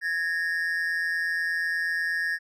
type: tone pair together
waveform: triangle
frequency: 1666 / 1834.3 Hz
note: G#6 / A#6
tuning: +5 / -28 cents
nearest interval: major second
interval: 167 cents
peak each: -26 dBFS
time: 0.01-2.39 s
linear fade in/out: 50 ms
effects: none